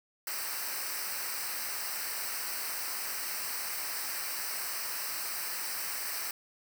white noise with comb filter, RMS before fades -36 dBFS, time 0.27-6.31 s, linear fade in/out 2 ms, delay 0.29 ms, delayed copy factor -0.8, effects none

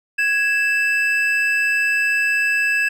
triangle tone pair together, 1661.2 / 2637 Hz, G#6 / E7, 0 / 0 cents, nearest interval minor sixth, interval 800 cents, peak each -17 dBFS, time 0.18-2.89 s, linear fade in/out 10 ms, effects none

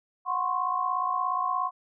sine tone cluster, 734 / 1037 / 1094 Hz, F#5 / C6 / C#6, -14 / -16 / -23 cents, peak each -32 / -29 / -28 dBFS, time 0.25-1.71 s, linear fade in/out 50 ms, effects none

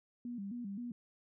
sine tone with vibrato, 218.9 Hz, A3, 9 cents flat, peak -39 dBFS, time 0.25-0.92 s, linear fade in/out 2 ms, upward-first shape square, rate 3.8 Hz, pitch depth 170 cents each way, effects none

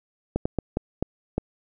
slowing click train, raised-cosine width 2 ms, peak -10 dBFS, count 6, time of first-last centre 0.36-1.38 s, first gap 95 ms, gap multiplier 1.39, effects none

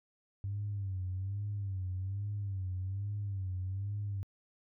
sine tone with vibrato, 97.4 Hz, G2, 11 cents flat, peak -33 dBFS, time 0.44-4.23 s, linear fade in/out 0 ms, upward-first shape sine, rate 1.2 Hz, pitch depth 100 cents each way, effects tanh soft clip ceiling -29 dBFS

